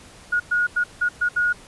sine tone bursts at uneven times, 1445 Hz, F#6, 41 cents flat, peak -17 dBFS, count 6, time 0.32-0.4 / 0.51-0.67 / 0.76-0.84 / 1.01-1.09 / 1.21-1.29 / 1.36-1.53 s, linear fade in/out 10 ms, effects pink hiss -46 dBFS RMS until 1.67 s + resampled to 24000 Hz

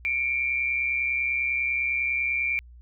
sine tone pair together, 2231 / 2361 Hz, C#7 / D7, +11 / +9 cents, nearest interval minor second, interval 98 cents, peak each -30 / -24 dBFS, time 0.05-2.59 s, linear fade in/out 0 ms, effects added 60 Hz sine -45 dBFS peak until 2.81 s

